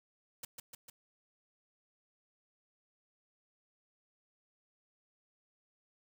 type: noise with echo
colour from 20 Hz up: white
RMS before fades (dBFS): -43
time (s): 0.43-0.45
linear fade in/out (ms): 5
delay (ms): 150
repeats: 3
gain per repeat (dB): -3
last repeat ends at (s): 0.9
effects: none